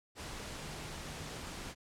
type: tone in noise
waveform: sine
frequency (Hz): 152.2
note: D#3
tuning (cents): -38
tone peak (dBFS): -51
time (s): 0.57-1.32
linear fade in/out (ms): 50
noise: pink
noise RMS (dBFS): -44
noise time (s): 0.15-1.75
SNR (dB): -10
effects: low-pass 9000 Hz 12 dB/octave